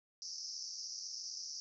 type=band-pass noise; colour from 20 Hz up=pink; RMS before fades=-45 dBFS; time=0.22-1.6 s; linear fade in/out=0 ms; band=4900 to 6000 Hz; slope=96 dB/octave; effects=none